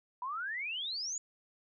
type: exponential sweep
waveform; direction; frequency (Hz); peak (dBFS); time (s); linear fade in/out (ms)
sine; up; 964 to 7040; -35; 0.22-1.18; 2
effects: none